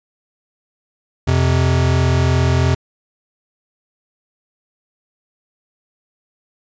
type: tone pair together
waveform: square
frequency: 86.2 / 129.15 Hz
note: F2 / C3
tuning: -22 / -22 cents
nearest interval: perfect fifth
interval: 700 cents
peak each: -16 dBFS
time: 1.27-2.75 s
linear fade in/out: 10 ms
effects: resampled to 16000 Hz